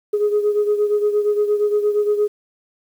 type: beating tone pair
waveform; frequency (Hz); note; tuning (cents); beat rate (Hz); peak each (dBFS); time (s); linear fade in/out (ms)
sine; 415.3 / 423.9; G#4 / G#4; 0 / +35; 8.6; -15 / -21; 0.13-2.28; 10
effects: tanh soft clip ceiling -10 dBFS + 8-bit